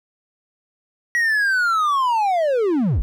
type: linear sweep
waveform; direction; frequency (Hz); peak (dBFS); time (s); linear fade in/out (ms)
triangle; down; 1923 to 34.34; -14; 1.15-3.02; 0
effects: none